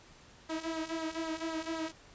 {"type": "tone with flanger", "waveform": "sawtooth", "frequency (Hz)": 323.2, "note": "E4", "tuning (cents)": -34, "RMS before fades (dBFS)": -37, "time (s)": [0.49, 1.92], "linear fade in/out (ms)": 10, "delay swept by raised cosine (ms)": [0.34, 3.14], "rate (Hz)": 3.9, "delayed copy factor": -0.7, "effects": ["pink hiss -57 dBFS RMS until 2.14 s", "resampled to 16000 Hz"]}